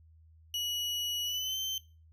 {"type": "tone with pitch glide", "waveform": "35% pulse", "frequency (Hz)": [2925, 3099], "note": ["F#7", "G7"], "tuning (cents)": [-21, -21], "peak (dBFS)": -30, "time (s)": [0.54, 1.78], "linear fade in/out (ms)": 2, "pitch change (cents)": 100, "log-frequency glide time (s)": [1.25, 1.58], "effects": ["noise-tail reverb RT60 0.3 s tail -17 dB re dry", "added 80 Hz sine -56 dBFS peak until 2.12 s"]}